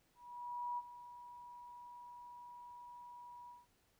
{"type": "tone with ADSR envelope", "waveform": "sine", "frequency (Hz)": 969, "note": "B5", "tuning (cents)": -33, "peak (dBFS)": -37, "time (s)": [0.15, 3.67], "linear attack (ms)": 630, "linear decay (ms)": 35, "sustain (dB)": -14, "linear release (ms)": 180, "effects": ["pink hiss -75 dBFS RMS until 3.99 s"]}